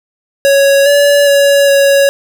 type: tone with pitch steps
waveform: square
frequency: 555 / 572 / 563 / 557 Hz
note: C#5 / D5 / C#5 / C#5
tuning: +2 / -46 / +27 / +8 cents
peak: -6 dBFS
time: 0.45-2.09 s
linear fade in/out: 0 ms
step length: 410 ms
effects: none